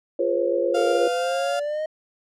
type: chord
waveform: sine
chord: C# dominant seventh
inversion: first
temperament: equal with one note detuned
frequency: 349.2 / 415.3 / 493.9 / 542.3 Hz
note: E#4 / G#4 / B4 / C#5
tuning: 0 / 0 / 0 / -38 cents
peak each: -25 / -29 / -25 / -23 dBFS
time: 0.19-1.08 s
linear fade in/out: 5 ms
type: tone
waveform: 35% pulse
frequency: 698.5 Hz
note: F5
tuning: in tune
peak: -23 dBFS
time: 0.74-1.6 s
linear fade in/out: 10 ms
type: exponential sweep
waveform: triangle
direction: up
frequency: 447.1 to 627 Hz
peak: -22 dBFS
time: 0.76-1.86 s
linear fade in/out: 5 ms
effects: low-pass 9000 Hz 12 dB/octave